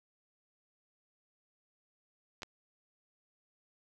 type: clicks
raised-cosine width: 0.2 ms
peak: -26 / -24 dBFS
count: 2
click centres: 2.421 / 2.432 s
effects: none